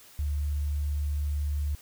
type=tone; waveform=sine; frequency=73.1 Hz; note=D2; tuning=7 cents flat; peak=-26 dBFS; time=0.19-1.75 s; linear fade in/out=0 ms; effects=white hiss -53 dBFS RMS until 1.81 s